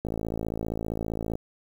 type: click train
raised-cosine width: 2 ms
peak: -17 dBFS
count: 73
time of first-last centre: 0.05-1.354 s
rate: 55.2 Hz
effects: 8-bit